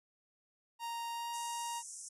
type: tone with pitch glide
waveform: 45% pulse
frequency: 932.3 to 939.3 Hz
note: A#5 to A#5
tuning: 0 to +13 cents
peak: -38 dBFS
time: 0.79-1.83 s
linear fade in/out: 50 ms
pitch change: +13 cents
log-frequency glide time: 1.11-1.29 s
type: band-pass noise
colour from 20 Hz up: white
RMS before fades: -48 dBFS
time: 1.33-2.09 s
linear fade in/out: 10 ms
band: 5500 to 10000 Hz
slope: 96 dB/octave
effects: resampled to 32000 Hz